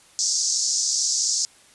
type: band-pass noise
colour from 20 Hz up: pink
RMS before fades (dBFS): -23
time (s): 0.19-1.45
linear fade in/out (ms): 0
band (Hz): 5000 to 7300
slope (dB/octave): 48
effects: white hiss -53 dBFS RMS until 1.74 s + resampled to 24000 Hz